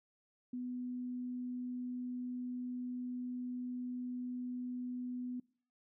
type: tone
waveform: sine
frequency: 248.5 Hz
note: B3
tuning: 11 cents sharp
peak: -38 dBFS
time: 0.53-5.4 s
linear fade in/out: 5 ms
effects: noise-tail reverb RT60 0.5 s tail -24 dB re dry